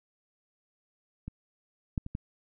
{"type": "clicks", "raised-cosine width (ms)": 5, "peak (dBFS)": [-25, -17, -26, -21], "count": 4, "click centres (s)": [1.28, 1.978, 2.064, 2.151], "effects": []}